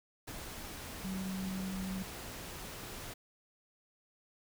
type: tone in noise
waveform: sine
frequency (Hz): 189.3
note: F#3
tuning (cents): +40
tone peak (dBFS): -36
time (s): 1.04-2.03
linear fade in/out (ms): 10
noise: pink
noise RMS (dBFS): -45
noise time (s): 0.27-3.14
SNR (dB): +6
effects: none